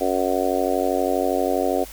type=harmonic tone; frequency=92.5 Hz; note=F#2; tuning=in tune; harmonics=3 / 4 / 5 / 6 / 7 / 8; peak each=-26 / -26 / -26 / -26 / -26 / -26 dBFS; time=0-1.85 s; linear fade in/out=20 ms; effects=added 50 Hz sine -41 dBFS peak until 1.92 s + white hiss -41 dBFS RMS until 1.92 s